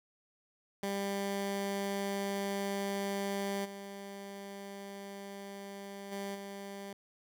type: tone with level steps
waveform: 15% pulse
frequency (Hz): 198.5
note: G3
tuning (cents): +22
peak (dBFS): -27 / -37 / -31 / -36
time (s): 0.83-6.93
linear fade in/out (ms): 2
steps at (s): 3.64 / 6.11 / 6.34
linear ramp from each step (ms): 20
effects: none